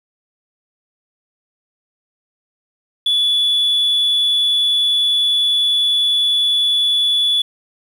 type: tone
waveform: sine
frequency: 3435 Hz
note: A7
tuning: 42 cents flat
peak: -11 dBFS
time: 3.06-7.42 s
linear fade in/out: 5 ms
effects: tanh soft clip ceiling -10 dBFS + 7-bit